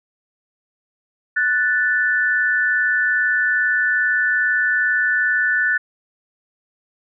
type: tone pair together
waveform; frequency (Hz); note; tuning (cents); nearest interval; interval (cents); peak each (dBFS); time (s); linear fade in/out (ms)
sine; 1482.4 / 1760; F#6 / A6; +3 / 0; minor third; 297; -18; 1.36-5.78; 10
effects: none